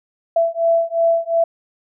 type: beating tone pair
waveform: sine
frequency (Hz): 666 / 668.8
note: E5 / E5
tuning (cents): +18 / +25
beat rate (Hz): 2.8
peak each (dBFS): -17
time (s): 0.36-1.44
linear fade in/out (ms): 5
effects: none